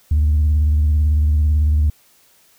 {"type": "tone with vibrato", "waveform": "sine", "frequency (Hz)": 75.5, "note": "D2", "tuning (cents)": 48, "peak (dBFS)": -10, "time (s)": [0.11, 1.9], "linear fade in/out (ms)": 5, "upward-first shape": "sine", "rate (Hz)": 18, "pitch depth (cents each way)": 71, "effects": ["tanh soft clip ceiling -10 dBFS", "white hiss -54 dBFS RMS until 2.58 s"]}